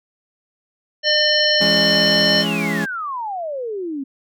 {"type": "harmonic tone", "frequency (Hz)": 603, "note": "D5", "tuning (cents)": 46, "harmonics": [1, 3, 5, 7, 9], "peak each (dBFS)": [-20, -20, -20, -20, -20], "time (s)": [1.03, 2.45], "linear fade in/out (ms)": 50}
{"type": "chord", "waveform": "35% pulse", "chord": "C# minor", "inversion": "first", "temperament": "equal with one note detuned", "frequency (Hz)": [167.31, 207.7, 277.2], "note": ["E3", "G#3", "C#4"], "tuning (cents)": [26, 0, 0], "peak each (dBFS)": [-23, -21, -25], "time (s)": [1.6, 2.86], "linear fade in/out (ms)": 20}
{"type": "exponential sweep", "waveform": "sine", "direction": "down", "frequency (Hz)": [3151, 261.7], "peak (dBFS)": -23, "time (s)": [2.42, 4.04], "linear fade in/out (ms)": 10}
{"effects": []}